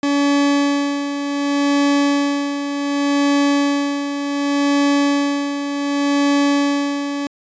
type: tone with tremolo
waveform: 40% pulse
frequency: 284.2 Hz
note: C#4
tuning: 43 cents sharp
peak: -12 dBFS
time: 0.03-7.27 s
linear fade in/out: 2 ms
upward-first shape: sine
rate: 0.67 Hz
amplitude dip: 60%
effects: resampled to 16000 Hz